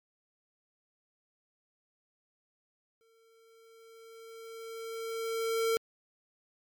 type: tone with exponential growth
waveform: square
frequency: 453.1 Hz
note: A#4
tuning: 49 cents flat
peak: -26 dBFS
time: 3.01-5.77 s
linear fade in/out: 0 ms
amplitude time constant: 600 ms
effects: MP3 96 kbps